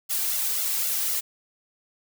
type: noise with flanger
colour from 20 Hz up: blue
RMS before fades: -26 dBFS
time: 0.09-1.21 s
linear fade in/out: 20 ms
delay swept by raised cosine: 1.4 to 2.6 ms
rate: 3.9 Hz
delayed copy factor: +0.95
effects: none